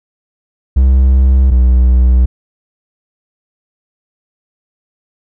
triangle tone pair in turn, 65.41 / 62.3 Hz, C2 / B1, 0 / +16 cents, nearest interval minor second, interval 84 cents, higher first, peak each -3 dBFS, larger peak neither, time 0.76-1.51 / 1.51-2.26 s, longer neither, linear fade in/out 10 ms, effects none

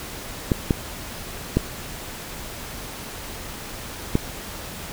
clicks, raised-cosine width 3 ms, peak -4 dBFS, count 4, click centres 0.518 / 0.708 / 1.57 / 4.154 s, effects pink hiss -35 dBFS RMS until 4.92 s

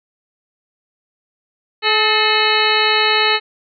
harmonic tone with a mistuned harmonic, 429.4 Hz, A4, 42 cents flat, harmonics 1 / 2 / 3 / 4 / 5 / 6 / 7 / 9 / 10, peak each -21 / -21 / -21 / -21 / -21 / -21 / -21 / -21 / -21 dBFS, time 1.82-3.4 s, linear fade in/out 50 ms, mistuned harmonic 4, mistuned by +57 cents, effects none

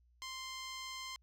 10% pulse tone, 1046.5 Hz, C6, in tune, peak -34 dBFS, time 0.22-1.16 s, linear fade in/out 0 ms, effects added 60 Hz sine -66 dBFS peak until 1.22 s + low-pass 11000 Hz 12 dB/octave

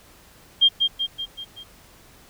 sine tone with echo, 3203 Hz, G7, 37 cents sharp, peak -11 dBFS, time 0.61-0.69 s, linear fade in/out 20 ms, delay 190 ms, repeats 5, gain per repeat -5 dB, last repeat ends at 1.64 s, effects pink hiss -51 dBFS RMS until 2.29 s

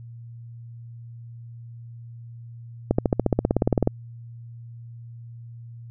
accelerating click train, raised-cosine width 2 ms, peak -5 dBFS, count 17, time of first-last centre 2.91-3.874 s, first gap 75 ms, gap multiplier 0.97, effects added 117 Hz sine -38 dBFS peak until 5.9 s

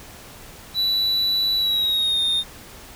triangle tone with pitch glide, 3951 to 3665 Hz, B7 to A#7, 0 to -30 cents, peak -17 dBFS, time 0.74-2.44 s, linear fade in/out 50 ms, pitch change -130 cents, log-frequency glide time 1.56-2.21 s, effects pink hiss -42 dBFS RMS until 2.95 s

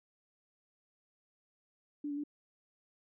sine tone with pitch steps, 292.7 / 286.5 / 293.2 Hz, D4 / D4 / D4, -6 / -43 / -3 cents, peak -35 dBFS, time 2.04-2.238 s, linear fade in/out 5 ms, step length 66 ms, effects none

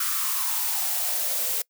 blue noise with high-pass filter sweep, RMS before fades -26 dBFS, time 0-1.62 s, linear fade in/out 5 ms, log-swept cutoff 1300 to 470 Hz, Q 5.5, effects noise-tail reverb RT60 0.1 s tail -24 dB re dry

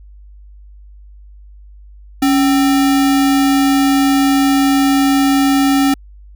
sine tone with sample-and-hold, 277.2 Hz, C#4, in tune, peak -9 dBFS, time 2.22-5.94 s, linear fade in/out 5 ms, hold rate 1050 Hz, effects added 50 Hz sine -36 dBFS peak until 6.35 s

